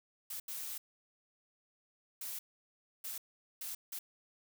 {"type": "noise bursts at uneven times", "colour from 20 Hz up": "blue", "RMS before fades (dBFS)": -42, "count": 6, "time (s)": [[0.3, 0.4], [0.48, 0.78], [2.21, 2.39], [3.04, 3.18], [3.61, 3.75], [3.92, 3.99]], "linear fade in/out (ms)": 5, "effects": []}